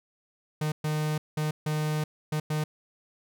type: tone bursts at uneven times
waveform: 45% pulse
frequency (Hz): 153.1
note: D#3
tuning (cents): -28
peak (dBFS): -26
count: 6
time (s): 0.61-0.72 / 0.84-1.18 / 1.37-1.51 / 1.66-2.04 / 2.32-2.4 / 2.5-2.64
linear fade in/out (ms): 5
effects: none

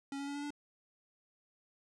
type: tone with pitch steps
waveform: square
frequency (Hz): 277.2 / 280.6 / 284 / 287.5 / 291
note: C#4 / C#4 / C#4 / D4 / D4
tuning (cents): 0 / +21 / +42 / -37 / -16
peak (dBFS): -39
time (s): 0.12-0.505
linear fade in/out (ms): 2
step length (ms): 77
effects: resampled to 22050 Hz

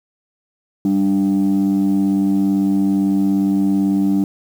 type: tone pair together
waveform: sine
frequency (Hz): 196 / 293.7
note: G3 / D4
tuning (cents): 0 / 0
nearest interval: perfect fifth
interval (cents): 700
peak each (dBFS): -14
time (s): 0.85-4.24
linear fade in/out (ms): 2
effects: tanh soft clip ceiling -10 dBFS + 7-bit

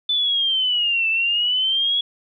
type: linear two-way sweep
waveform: sine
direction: down then up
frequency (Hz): 3520 to 2637 to 3366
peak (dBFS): -17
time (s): 0.09-2.01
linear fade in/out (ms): 5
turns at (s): 1.09
effects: none

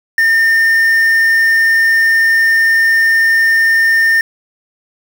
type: tone with quantisation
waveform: triangle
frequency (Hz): 1811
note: A6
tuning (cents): +49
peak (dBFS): -6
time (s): 0.18-4.21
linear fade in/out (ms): 2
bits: 5
effects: none

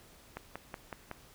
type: click train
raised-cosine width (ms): 0.5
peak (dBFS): -24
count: 5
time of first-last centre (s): 0.37-1.113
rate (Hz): 5.38
effects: pink hiss -58 dBFS RMS until 1.34 s

